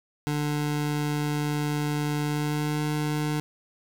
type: tone with pitch glide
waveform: 25% pulse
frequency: 148.2 to 150.36 Hz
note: D3 to D3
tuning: +16 to +41 cents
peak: -21 dBFS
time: 0.27-3.4 s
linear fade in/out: 0 ms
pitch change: +25 cents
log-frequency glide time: 2.25-2.81 s
effects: 8-bit